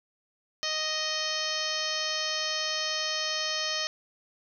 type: harmonic tone with a mistuned harmonic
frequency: 622.3 Hz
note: D#5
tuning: in tune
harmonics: 1 / 2 / 3 / 4 / 5 / 6 / 7 / 8 / 9 / 10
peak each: -38 / -39 / -36 / -40 / -35 / -40 / -35 / -35 / -41 / -40 dBFS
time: 0.63-3.87 s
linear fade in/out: 0 ms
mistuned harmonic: 8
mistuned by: +69 cents
effects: none